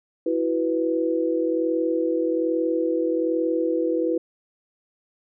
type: chord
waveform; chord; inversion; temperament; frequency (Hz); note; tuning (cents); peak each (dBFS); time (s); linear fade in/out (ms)
sine; E suspended second; none; just; 329.6 / 370.8 / 494.4; E4 / F#4 / B4; 0 / +4 / +2; -23 / -28 / -24; 0.26-4.18; 5
effects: none